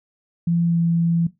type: tone with pitch glide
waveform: sine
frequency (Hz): 170 to 168.24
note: F3 to E3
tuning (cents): -46 to +36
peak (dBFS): -16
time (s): 0.47-1.27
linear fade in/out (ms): 5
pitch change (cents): -18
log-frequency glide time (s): 0.65-0.79
effects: noise-tail reverb RT60 0.2 s tail -17 dB re dry